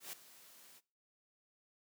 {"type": "noise with ADSR envelope", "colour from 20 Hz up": "white", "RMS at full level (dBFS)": -44, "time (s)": [0, 0.81], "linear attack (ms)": 130, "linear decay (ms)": 4, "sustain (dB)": -16, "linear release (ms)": 35, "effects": ["noise-tail reverb RT60 0.4 s tail -22 dB re dry", "high-pass 150 Hz 12 dB/octave"]}